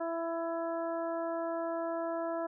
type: harmonic tone with a mistuned harmonic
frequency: 332.4 Hz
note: E4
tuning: 15 cents sharp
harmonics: 1 / 2 / 3 / 4 / 5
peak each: -38 / -34 / -42 / -44 / -50 dBFS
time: 0-2.47 s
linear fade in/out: 10 ms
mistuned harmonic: 5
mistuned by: +17 cents
effects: none